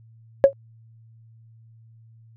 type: tone with exponential decay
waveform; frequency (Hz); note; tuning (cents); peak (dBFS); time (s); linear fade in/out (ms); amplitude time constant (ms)
sine; 550; C#5; -14; -3; 0.44-0.53; 0; 19
effects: tanh soft clip ceiling -3 dBFS + added 113 Hz sine -48 dBFS peak until 2.36 s